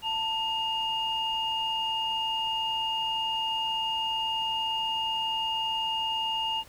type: tone pair together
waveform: sine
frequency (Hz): 894.2 / 2839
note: A5 / F7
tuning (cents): +28 / +28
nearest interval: octave + minor sixth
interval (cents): 2000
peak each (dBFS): -30 / -28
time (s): 0.02-6.64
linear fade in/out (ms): 50
effects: tanh soft clip ceiling -19 dBFS + pink hiss -53 dBFS RMS until 6.68 s